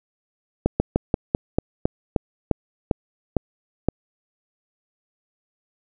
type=slowing click train; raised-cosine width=2 ms; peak=-4 dBFS; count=12; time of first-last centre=0.66-3.886 s; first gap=140 ms; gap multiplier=1.14; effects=none